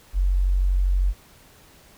sine tone, 46.25 Hz, F#1, in tune, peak -17 dBFS, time 0.13-1.14 s, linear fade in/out 50 ms, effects pink hiss -52 dBFS RMS until 1.97 s

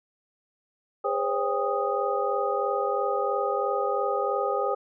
sine tone cluster, 408.2 / 507 / 550 / 799 / 1244 Hz, G#4 / B4 / C#5 / G5 / D#6, -30 / +45 / -14 / +33 / -1 cents, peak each -30 dBFS, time 1.04-4.75 s, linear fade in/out 10 ms, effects none

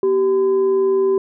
sine tone with frequency modulation, 387.2 Hz, G4, 21 cents flat, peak -13 dBFS, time 0.03-1.18 s, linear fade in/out 2 ms, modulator 630 Hz, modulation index 0.26, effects none

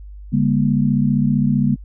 sine tone cluster, 143.7 / 203.5 / 238.9 Hz, D3 / G#3 / A#3, -37 / -35 / +43 cents, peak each -18 dBFS, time 0.32-1.76 s, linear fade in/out 20 ms, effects added 50 Hz sine -33 dBFS peak until 1.84 s

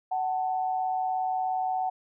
sine tone pair together, 747.2 / 887 Hz, F#5 / A5, +17 / +14 cents, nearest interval minor third, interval 297 cents, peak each -26 / -34 dBFS, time 0.11-1.9 s, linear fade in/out 10 ms, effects none

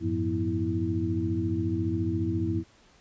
sine tone cluster, 93.6 / 108 / 175.5 / 246.2 / 327 Hz, F#2 / A2 / F3 / B3 / E4, +20 / -32 / +9 / -5 / -14 cents, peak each -30 / -33 / -35 / -35 / -29 dBFS, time 0-2.64 s, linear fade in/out 50 ms, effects pink hiss -59 dBFS RMS until 3 s + resampled to 16000 Hz

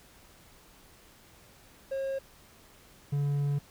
triangle tone pair in turn, 540 / 143.03 Hz, C#5 / D3, -45 / -45 cents, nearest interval octave + major seventh, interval 2300 cents, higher first, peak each -28 / -24 dBFS, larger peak second, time 1.91-2.19 / 3.12-3.59 s, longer second, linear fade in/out 10 ms, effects pink hiss -57 dBFS RMS until 3.7 s

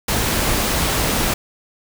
pink noise, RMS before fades -19 dBFS, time 0.08-1.34 s, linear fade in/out 5 ms, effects none

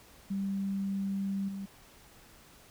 sine tone with level steps, 196 Hz, G3, in tune, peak -30 / -36 dBFS, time 0.3-1.66 s, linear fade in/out 10 ms, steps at 1.48 s, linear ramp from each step 10 ms, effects pink hiss -57 dBFS RMS until 2.7 s

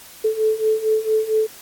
sine beating tone pair, 433.4 / 437.8 Hz, A4 / A4, -26 / -9 cents, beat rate 4.4 Hz, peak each -21 / -18 dBFS, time 0.24-1.47 s, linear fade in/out 10 ms, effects white hiss -42 dBFS RMS until 1.61 s + AAC 64 kbps

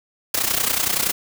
white noise with amplitude modulation, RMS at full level -18 dBFS, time 0.34-1.12 s, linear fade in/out 5 ms, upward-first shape sine, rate 30.6 Hz, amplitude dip 75%, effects none

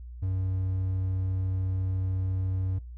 triangle tone, 94 Hz, F#2, 28 cents sharp, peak -24 dBFS, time 0.22-2.79 s, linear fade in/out 10 ms, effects noise-tail reverb RT60 0.3 s tail -22 dB re dry + added 60 Hz sine -39 dBFS peak until 2.97 s

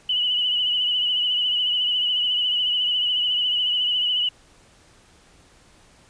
sine tone with vibrato, 2960 Hz, F#7, in tune, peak -19 dBFS, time 0.09-4.29 s, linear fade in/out 5 ms, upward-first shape triangle, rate 14 Hz, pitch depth 56 cents each way, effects pink hiss -54 dBFS RMS until 6.09 s + resampled to 22050 Hz

